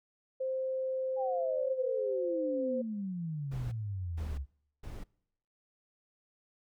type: tone with pitch glide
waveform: sine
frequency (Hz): 523.3 to 517.6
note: C5 to C5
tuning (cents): 0 to -19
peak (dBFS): -31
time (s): 0.4-2.82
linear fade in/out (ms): 10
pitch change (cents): -19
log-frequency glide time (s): 0.68-2.54
type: exponential sweep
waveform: sine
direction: down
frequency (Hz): 824 to 65.7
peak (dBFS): -34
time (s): 1.16-4.46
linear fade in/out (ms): 50
type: noise bursts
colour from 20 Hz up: brown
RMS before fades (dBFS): -42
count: 3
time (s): 3.51-5.04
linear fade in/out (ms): 10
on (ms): 210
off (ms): 450
effects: noise-tail reverb RT60 0.8 s tail -26 dB re dry